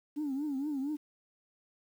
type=tone with vibrato; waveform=sine; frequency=283.7 Hz; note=C#4; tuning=40 cents sharp; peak=-30 dBFS; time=0.16-0.97 s; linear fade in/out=20 ms; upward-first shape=triangle; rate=4.3 Hz; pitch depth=160 cents each way; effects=tanh soft clip ceiling -29 dBFS + 10-bit